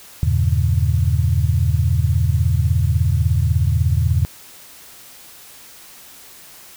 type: chord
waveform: sine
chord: E diminished seventh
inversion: none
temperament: just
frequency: 82.41 / 98.89 / 118.67 / 142.4 Hz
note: E2 / G2 / Bb2 / Db3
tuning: 0 / +16 / +31 / +47 cents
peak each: -17 / -20 / -20 / -22 dBFS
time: 0.23-4.25 s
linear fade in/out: 0 ms
effects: white hiss -42 dBFS RMS until 6.76 s